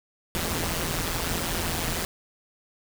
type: noise with amplitude modulation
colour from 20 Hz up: pink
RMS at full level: -25 dBFS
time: 0.35-2.05 s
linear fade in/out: 0 ms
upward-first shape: sine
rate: 168 Hz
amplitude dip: 75%
effects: none